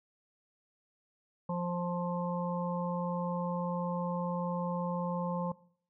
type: harmonic tone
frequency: 175.7 Hz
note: F3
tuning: 11 cents sharp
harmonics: 1 / 3 / 5 / 6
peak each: -33 / -38 / -40 / -41 dBFS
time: 1.49-5.52 s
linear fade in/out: 5 ms
effects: noise-tail reverb RT60 0.6 s tail -21 dB re dry